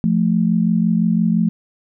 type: tone pair together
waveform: sine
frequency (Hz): 174.13 / 220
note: F3 / A3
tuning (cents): -5 / 0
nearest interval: major third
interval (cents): 405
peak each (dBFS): -16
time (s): 0.04-1.49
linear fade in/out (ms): 0
effects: none